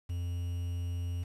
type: tone with quantisation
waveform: triangle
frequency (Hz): 87.31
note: F2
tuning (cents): 0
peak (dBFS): -30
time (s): 0.09-1.24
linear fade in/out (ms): 10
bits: 9
effects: resampled to 32000 Hz